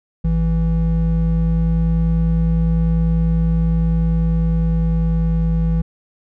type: tone pair together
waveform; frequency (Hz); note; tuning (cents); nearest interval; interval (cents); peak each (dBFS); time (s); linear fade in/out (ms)
triangle; 55 / 164.81; A1 / E3; 0 / 0; octave + perfect fifth; 1900; -15 / -14; 0.24-5.82; 10
effects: none